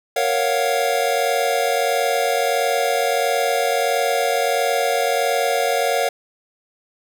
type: chord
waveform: square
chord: Gb major seventh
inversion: first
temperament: equal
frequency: 466.2 / 554.4 / 698.5 / 740 Hz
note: Bb4 / Db5 / F5 / Gb5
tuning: 0 / 0 / 0 / 0 cents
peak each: -24 / -23 / -23 / -25 dBFS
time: 0.16-6.09 s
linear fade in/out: 5 ms
effects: none

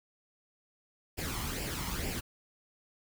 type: noise with flanger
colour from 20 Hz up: pink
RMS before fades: -36 dBFS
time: 1.17-2.21 s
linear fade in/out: 20 ms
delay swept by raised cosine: 0.39 to 0.98 ms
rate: 2.2 Hz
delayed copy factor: +0.6
effects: none

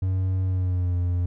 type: tone with pitch glide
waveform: triangle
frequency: 93.7 to 88.44 Hz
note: F#2 to F2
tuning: +22 to +22 cents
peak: -19 dBFS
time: 0.02-1.26 s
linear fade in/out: 5 ms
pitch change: -100 cents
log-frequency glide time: 0.44-0.96 s
effects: none

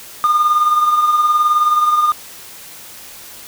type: tone with tremolo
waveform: triangle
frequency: 1216 Hz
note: D#6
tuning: 40 cents flat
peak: -5 dBFS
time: 0.24-2.12 s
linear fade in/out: 0 ms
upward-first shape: triangle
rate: 19 Hz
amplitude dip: 65%
effects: tanh soft clip ceiling -5 dBFS + white hiss -36 dBFS RMS until 3.47 s

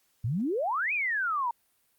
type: exponential two-way sweep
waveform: sine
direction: up then down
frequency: 102 to 2568 to 915 Hz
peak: -26 dBFS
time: 0.24-1.51 s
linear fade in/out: 5 ms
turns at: 0.93 s
effects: white hiss -70 dBFS RMS until 1.98 s + Opus 48 kbps

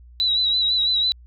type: tone with vibrato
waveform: sine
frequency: 3921 Hz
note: B7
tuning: 13 cents flat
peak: -17 dBFS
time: 0.2-1.12 s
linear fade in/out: 0 ms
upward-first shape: sine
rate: 6 Hz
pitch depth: 47 cents each way
effects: added 60 Hz sine -43 dBFS peak until 1.26 s

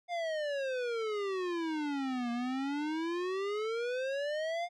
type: exponential two-way sweep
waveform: square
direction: down then up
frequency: 711 to 234.9 to 711 Hz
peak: -33 dBFS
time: 0.08-4.69 s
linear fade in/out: 50 ms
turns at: 2.31 s
effects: low-pass 4000 Hz 12 dB/octave

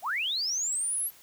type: linear sweep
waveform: sine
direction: up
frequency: 603 to 11730 Hz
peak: -27 dBFS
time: 0.02-1.11 s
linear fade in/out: 50 ms
effects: white hiss -55 dBFS RMS until 1.22 s

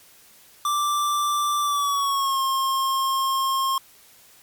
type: tone with pitch glide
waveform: square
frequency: 1174.7 to 1071 Hz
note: D6 to C6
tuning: 0 to +40 cents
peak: -21 dBFS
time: 0.65-3.78 s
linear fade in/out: 2 ms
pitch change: -160 cents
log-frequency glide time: 1.61-2.41 s
effects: white hiss -52 dBFS RMS until 4.42 s + MP3 96 kbps

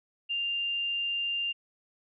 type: tone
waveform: sine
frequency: 2794 Hz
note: F7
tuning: in tune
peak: -28 dBFS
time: 0.29-1.53 s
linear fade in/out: 20 ms
effects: none

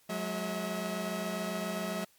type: tone cluster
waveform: sawtooth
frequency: 182.6 / 209.9 / 644 Hz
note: F#3 / G#3 / E5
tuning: -23 / +19 / -41 cents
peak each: -33 / -34 / -33 dBFS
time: 0.09-2.05 s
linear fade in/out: 10 ms
effects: white hiss -65 dBFS RMS until 2.18 s + MP3 96 kbps

